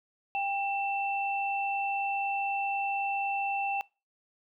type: tone pair together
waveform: sine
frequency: 795 / 2676 Hz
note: G5 / E7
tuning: +24 / +25 cents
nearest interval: octave + major sixth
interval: 2101 cents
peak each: -29 / -33 dBFS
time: 0.35-3.81 s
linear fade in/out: 0 ms
effects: noise-tail reverb RT60 0.3 s tail -24 dB re dry